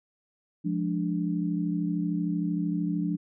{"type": "chord", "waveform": "sine", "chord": "D diminished", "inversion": "first", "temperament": "equal", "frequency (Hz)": [174.61, 207.7, 293.7], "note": ["F3", "Ab3", "D4"], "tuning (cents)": [0, 0, 0], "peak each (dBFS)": [-28, -33, -30], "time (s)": [0.64, 3.17], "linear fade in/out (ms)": 20, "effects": []}